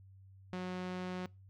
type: tone with low-pass filter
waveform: sawtooth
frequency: 182.5 Hz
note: F#3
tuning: 24 cents flat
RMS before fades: -40 dBFS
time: 0.53-1.26 s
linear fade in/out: 0 ms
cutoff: 4200 Hz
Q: 0.69
effects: noise-tail reverb RT60 0.3 s tail -25 dB re dry + added 96 Hz sine -55 dBFS peak until 1.49 s